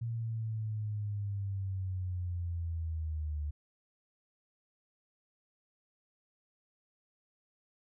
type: linear sweep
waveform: sine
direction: down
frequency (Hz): 116.7 to 73.4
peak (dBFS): -33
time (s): 0.01-3.51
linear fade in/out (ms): 10
effects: none